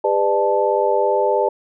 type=tone cluster; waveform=sine; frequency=402.3 / 499.5 / 598 / 875 Hz; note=G4 / B4 / D5 / A5; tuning=+45 / +20 / +31 / -10 cents; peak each=-20 dBFS; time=0.04-1.49 s; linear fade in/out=5 ms; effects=none